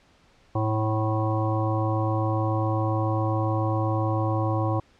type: harmonic tone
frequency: 109.1 Hz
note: A2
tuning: 14 cents flat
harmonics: 1 / 3 / 5 / 7 / 9 / 10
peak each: -24 / -29 / -31 / -32 / -34 / -34 dBFS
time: 0.55-4.8 s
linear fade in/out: 5 ms
effects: pink hiss -59 dBFS RMS until 4.99 s + low-pass 5000 Hz 12 dB/octave